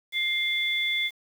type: tone pair together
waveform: sine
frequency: 2100 / 3460 Hz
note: C7 / A7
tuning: +6 / -30 cents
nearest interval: major sixth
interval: 864 cents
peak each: -26 / -27 dBFS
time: 0.12-1.11 s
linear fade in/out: 50 ms
effects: 8-bit